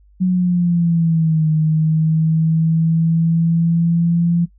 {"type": "exponential two-way sweep", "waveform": "sine", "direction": "down then up", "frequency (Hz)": [185, 155.56, 171.6], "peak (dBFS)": -12, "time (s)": [0.2, 4.46], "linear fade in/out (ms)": 20, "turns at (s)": 1.49, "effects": ["noise-tail reverb RT60 0.1 s tail -20 dB re dry", "added 50 Hz sine -47 dBFS peak until 4.58 s"]}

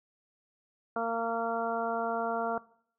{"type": "harmonic tone", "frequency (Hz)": 229.7, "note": "A#3", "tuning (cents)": -25, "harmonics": [1, 2, 3, 4, 5, 6], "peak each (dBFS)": [-38, -35, -33, -38, -38, -36], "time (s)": [0.96, 2.58], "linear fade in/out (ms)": 2, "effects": ["noise-tail reverb RT60 0.6 s tail -20 dB re dry"]}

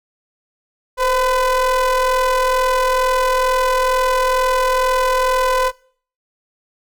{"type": "ring-modulated tone", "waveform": "square", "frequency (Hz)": 248.3, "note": "B3", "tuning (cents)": 9, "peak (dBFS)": -12, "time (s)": [0.97, 5.72], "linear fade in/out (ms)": 50, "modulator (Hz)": 766, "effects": ["noise-tail reverb RT60 0.5 s tail -23 dB re dry"]}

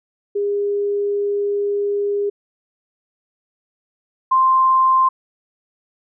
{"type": "tone pair in turn", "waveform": "sine", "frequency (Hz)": [406.5, 1047], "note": ["G#4", "C6"], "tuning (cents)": [-37, 1], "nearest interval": "octave + major third", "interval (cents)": 1638, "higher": "second", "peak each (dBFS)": [-17, -11], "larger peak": "second", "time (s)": [[0.35, 2.3], [4.31, 5.09]], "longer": "first", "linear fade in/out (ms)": 10, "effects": []}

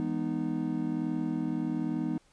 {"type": "chord", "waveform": "triangle", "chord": "E major seventh", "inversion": "none", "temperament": "just", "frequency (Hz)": [164.81, 206, 247.2, 309], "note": ["E3", "G#3", "B3", "D#4"], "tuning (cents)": [0, -14, 2, -12], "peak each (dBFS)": [-34, -35, -31, -31], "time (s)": [0, 2.18], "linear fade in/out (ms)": 0, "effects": ["pink hiss -65 dBFS RMS until 2.32 s", "resampled to 22050 Hz"]}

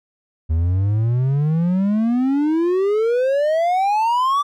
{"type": "exponential sweep", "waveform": "triangle", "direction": "up", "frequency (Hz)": [77.78, 1174.7], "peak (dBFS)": -13, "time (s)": [0.49, 4.43], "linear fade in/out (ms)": 20, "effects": []}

